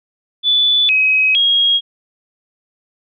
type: tone with pitch steps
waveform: sine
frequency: 3474 / 2539 / 3277 Hz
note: A7 / D#7 / G#7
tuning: -23 / +34 / -24 cents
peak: -10 dBFS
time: 0.43-1.81 s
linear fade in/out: 50 ms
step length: 460 ms
effects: none